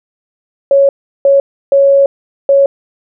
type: tone bursts at uneven times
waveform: sine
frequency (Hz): 554.4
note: C#5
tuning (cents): 0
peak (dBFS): -4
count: 4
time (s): 0.71-0.89 / 1.25-1.4 / 1.72-2.06 / 2.49-2.66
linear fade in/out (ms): 2
effects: none